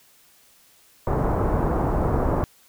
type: low-pass noise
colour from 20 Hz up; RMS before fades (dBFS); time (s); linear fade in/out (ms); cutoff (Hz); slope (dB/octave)
pink; -22; 1.07-2.44; 0; 1100; 24
effects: white hiss -56 dBFS RMS until 2.68 s